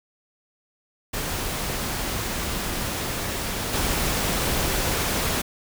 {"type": "noise with level steps", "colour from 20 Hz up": "pink", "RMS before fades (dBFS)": [-28, -24], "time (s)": [1.13, 5.42], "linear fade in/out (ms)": 10, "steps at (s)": 3.73, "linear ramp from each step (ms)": 5, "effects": []}